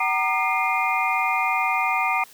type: tone cluster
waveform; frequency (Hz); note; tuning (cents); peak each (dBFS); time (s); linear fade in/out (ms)
sine; 758 / 936 / 1207 / 2107 / 2436; F#5 / A#5 / D6 / C7 / D#7; +42 / +7 / +47 / +12 / -37; -26; 0-2.24; 5
effects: white hiss -49 dBFS RMS until 2.33 s + high-pass 150 Hz 12 dB/octave